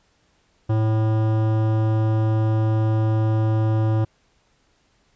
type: tone with hard clipping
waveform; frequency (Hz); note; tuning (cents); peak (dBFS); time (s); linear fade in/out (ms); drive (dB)
sine; 109.7; A2; -5; -19; 0.69-4.05; 10; 16
effects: pink hiss -63 dBFS RMS until 5.15 s + resampled to 16000 Hz